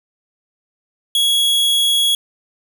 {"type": "tone", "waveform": "45% pulse", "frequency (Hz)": 3336, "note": "G#7", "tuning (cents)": 7, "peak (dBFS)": -13, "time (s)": [1.15, 2.15], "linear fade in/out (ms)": 2, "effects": []}